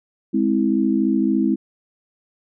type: chord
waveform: sine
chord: Ab augmented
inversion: none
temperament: equal with one note detuned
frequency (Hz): 207.7 / 261.6 / 325.3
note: Ab3 / C4 / E4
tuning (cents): 0 / 0 / -23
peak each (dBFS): -20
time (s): 0.33-1.56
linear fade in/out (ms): 20
effects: none